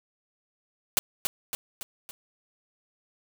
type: noise with echo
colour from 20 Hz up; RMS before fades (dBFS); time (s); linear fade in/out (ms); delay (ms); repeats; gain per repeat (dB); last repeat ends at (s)
white; -22; 0.97-0.99; 0; 280; 4; -5; 2.11
effects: none